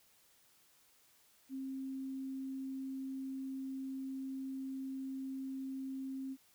sine tone, 266.5 Hz, C4, 32 cents sharp, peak -39 dBFS, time 1.49-6.37 s, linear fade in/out 50 ms, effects white hiss -68 dBFS RMS until 6.54 s

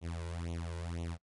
sawtooth tone with flanger, 84.4 Hz, E2, 41 cents sharp, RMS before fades -39 dBFS, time 0.01-1.18 s, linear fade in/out 50 ms, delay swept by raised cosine 0.3 to 2.1 ms, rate 2 Hz, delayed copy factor +0.95, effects noise-tail reverb RT60 0.1 s tail -25 dB re dry + MP3 48 kbps

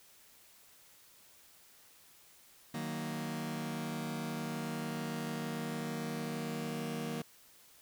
sawtooth chord, D# minor, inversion none, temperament just, 155.56 / 186.68 / 233.3 Hz, D#3 / F#3 / A#3, 0 / +16 / +2 cents, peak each -37 / -40 / -35 dBFS, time 2.74-7.22 s, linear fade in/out 5 ms, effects white hiss -61 dBFS RMS until 7.81 s

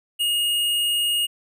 square tone, 2860 Hz, F7, 41 cents sharp, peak -20 dBFS, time 0.19-1.27 s, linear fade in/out 20 ms, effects none

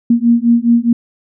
sine beating tone pair, 232.8 / 237.6 Hz, A#3 / A#3, -2 / +33 cents, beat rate 4.8 Hz, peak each -11 dBFS, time 0.1-0.93 s, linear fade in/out 5 ms, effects none

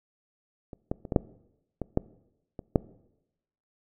clicks, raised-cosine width 2 ms, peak -27 / -15 / -25 / -15 / -6 / -18 / -9 / -24 / -6 dBFS, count 9, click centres 0.732 / 0.915 / 1.052 / 1.122 / 1.162 / 1.817 / 1.974 / 2.592 / 2.758 s, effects noise-tail reverb RT60 0.9 s tail -21 dB re dry

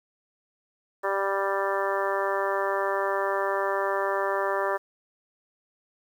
harmonic tone, 196.3 Hz, G3, 3 cents sharp, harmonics 2 / 3 / 4 / 5 / 6 / 7 / 8 / 9, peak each -30 / -29 / -35 / -31 / -32 / -37 / -38 / -34 dBFS, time 1.03-4.78 s, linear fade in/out 20 ms, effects 9-bit

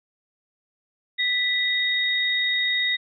sine tone pair together, 1975 / 3733 Hz, B6 / A#7, 0 / +2 cents, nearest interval major seventh, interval 1102 cents, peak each -23 dBFS, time 1.18-2.97 s, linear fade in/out 20 ms, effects none

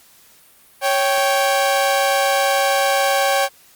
sawtooth tone pair together, 554.4 / 781.8 Hz, C#5 / G5, 0 / -5 cents, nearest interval tritone, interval 595 cents, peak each -14 dBFS, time 0.81-3.49 s, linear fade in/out 50 ms, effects white hiss -50 dBFS RMS until 3.75 s + Opus 48 kbps

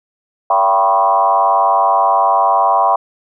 sine tone with frequency modulation, 880 Hz, A5, in tune, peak -9 dBFS, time 0.5-2.96 s, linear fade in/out 5 ms, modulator 99.9 Hz, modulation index 2.4, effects none

